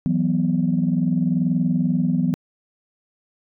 sine chord, E suspended second, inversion none, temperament just, 164.81 / 185.42 / 247.2 Hz, E3 / F#3 / B3, 0 / +4 / +2 cents, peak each -21 dBFS, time 0.06-2.34 s, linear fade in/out 0 ms, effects tanh soft clip ceiling -9 dBFS

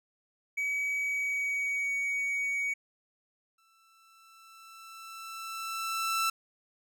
triangle tone with pitch glide, 2272 to 2248 Hz, C#7 to C#7, +42 to +24 cents, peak -27 dBFS, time 0.57-2.74 s, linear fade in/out 10 ms, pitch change -18 cents, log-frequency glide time 0.97-2.03 s
sawtooth tone with exponential growth, 1331 Hz, E6, 16 cents sharp, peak -22 dBFS, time 3.58-6.3 s, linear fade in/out 5 ms, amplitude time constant 590 ms
effects none

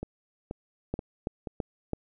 two click trains, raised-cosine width 2 ms, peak -16 / -21 dBFS, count 4 / 4, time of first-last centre 0.94-1.933 / 0.03-1.472 s, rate 3.02 / 2.08 Hz, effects none

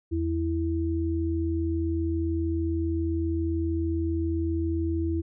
sine tone pair together, 82.4 / 329.6 Hz, E2 / E4, 0 / 0 cents, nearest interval 2 octaves, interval 2400 cents, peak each -27 dBFS, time 0.11-5.22 s, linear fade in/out 20 ms, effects none

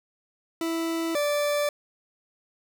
40% pulse tone pair in turn, 329.6 / 585.2 Hz, E4 / D5, 0 / -6 cents, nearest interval minor seventh, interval 994 cents, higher second, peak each -25 / -22 dBFS, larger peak second, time 0.61-1.15 / 1.15-1.69 s, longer neither, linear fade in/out 2 ms, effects none

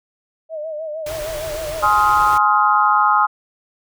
sine tone with vibrato, 622.3 Hz, D#5, in tune, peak -24 dBFS, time 0.49-1.89 s, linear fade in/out 50 ms, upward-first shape sine, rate 6.5 Hz, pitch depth 75 cents each way
pink band-stop noise, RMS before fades -31 dBFS, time 1.06-2.38 s, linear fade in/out 5 ms, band 150 to 300 Hz, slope 96 dB/octave
sine chord, F minor seventh, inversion first, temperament just, 838.1 / 1047.7 / 1257.2 / 1396.9 Hz, Ab5 / C6 / Eb6 / F6, +16 / +2 / +18 / 0 cents, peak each -17 / -18 / -15 / -21 dBFS, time 1.82-3.27 s, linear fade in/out 20 ms
effects none

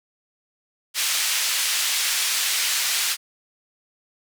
pink band-pass noise, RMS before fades -23 dBFS, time 0.94-3.17 s, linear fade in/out 50 ms, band 2400 to 12000 Hz, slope 12 dB/octave, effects none

